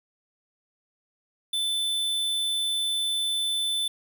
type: tone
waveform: square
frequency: 3520 Hz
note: A7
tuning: in tune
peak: -25 dBFS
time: 1.53-3.88 s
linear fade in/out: 5 ms
effects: 9-bit